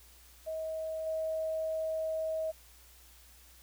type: tone with level steps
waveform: sine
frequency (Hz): 637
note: D#5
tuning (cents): +41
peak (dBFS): -34 / -31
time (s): 0.46-2.52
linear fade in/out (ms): 20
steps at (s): 1.06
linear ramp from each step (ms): 10
effects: added 60 Hz sine -59 dBFS peak until 3.62 s + white hiss -59 dBFS RMS until 3.62 s